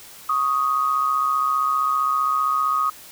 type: tone pair together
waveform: sine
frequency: 1112.7 / 1248 Hz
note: C#6 / D#6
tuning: +6 / +5 cents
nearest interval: major second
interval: 199 cents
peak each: -24 / -19 dBFS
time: 0.29-2.9 s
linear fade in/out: 5 ms
effects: white hiss -43 dBFS RMS until 3.11 s